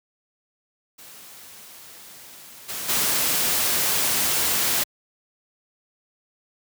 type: noise with level steps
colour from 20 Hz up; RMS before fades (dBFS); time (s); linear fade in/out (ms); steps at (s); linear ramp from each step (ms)
white; -44 / -31 / -22; 0.98-4.84; 10; 2.68 / 2.88; 20
effects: high-pass 80 Hz 12 dB/octave